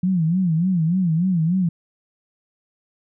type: tone with vibrato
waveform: sine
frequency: 173.2 Hz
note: F3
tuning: 14 cents flat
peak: -16 dBFS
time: 0.03-1.69 s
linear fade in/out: 5 ms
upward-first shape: sine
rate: 3.4 Hz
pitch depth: 160 cents each way
effects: none